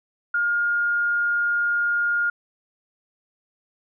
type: tone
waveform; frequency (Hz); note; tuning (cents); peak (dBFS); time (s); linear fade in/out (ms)
sine; 1418; F6; +26; -19; 0.34-2.3; 5
effects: none